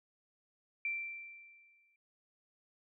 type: tone with exponential decay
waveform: sine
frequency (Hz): 2349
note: D7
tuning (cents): 0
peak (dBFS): -32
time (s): 0.85-1.96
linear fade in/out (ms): 2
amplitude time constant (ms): 240
effects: none